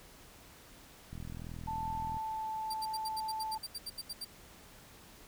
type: click train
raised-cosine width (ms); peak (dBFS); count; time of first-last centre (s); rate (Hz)
5; -32; 44; 1.13-2.169; 41.4
type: tone with pitch glide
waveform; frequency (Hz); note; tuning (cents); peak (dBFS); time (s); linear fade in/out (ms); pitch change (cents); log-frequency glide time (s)
sine; 882 to 875.9; A5 to A5; +4 to -8; -35; 1.67-3.58; 10; -12; 2.08-2.47
type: tone bursts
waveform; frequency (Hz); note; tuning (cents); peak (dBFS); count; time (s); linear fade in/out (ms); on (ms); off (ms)
sawtooth; 4699; D8; 0; -35; 14; 2.7-4.249; 10; 41; 75
effects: pink hiss -56 dBFS RMS until 5.27 s